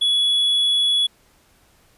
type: tone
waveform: triangle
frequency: 3388 Hz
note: G#7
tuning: 34 cents sharp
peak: -14 dBFS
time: 0.01-1.07 s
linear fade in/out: 10 ms
effects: pink hiss -57 dBFS RMS until 1.97 s + resampled to 32000 Hz